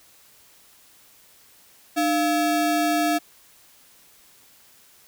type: ring-modulated tone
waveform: square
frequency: 499.2 Hz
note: B4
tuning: 19 cents sharp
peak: -17 dBFS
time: 1.96-3.19 s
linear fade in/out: 20 ms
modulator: 197 Hz
effects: white hiss -54 dBFS RMS until 5.07 s